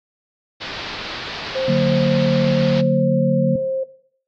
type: low-pass noise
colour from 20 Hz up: white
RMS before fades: -30 dBFS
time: 0.6-2.82 s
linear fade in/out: 20 ms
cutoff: 4700 Hz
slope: 48 dB/octave
type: tone with pitch glide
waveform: sine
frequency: 526 to 529.7 Hz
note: C5 to C5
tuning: +9 to +21 cents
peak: -19 dBFS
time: 1.55-3.84 s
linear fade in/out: 10 ms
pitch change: +12 cents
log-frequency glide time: 2.57-3.2 s
type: chord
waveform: sine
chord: D augmented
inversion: none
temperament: just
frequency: 146.83 / 183.54 / 229.4 Hz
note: D3 / F#3 / A#3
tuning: 0 / -14 / -28 cents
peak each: -19 dBFS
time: 1.68-3.56 s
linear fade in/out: 5 ms
effects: noise-tail reverb RT60 0.6 s tail -17 dB re dry + AAC 64 kbps